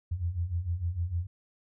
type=beating tone pair; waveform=sine; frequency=82.41 / 89.01 Hz; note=E2 / F2; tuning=0 / +33 cents; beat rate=6.6 Hz; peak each=-34 / -30 dBFS; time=0.11-1.27 s; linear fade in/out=10 ms; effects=none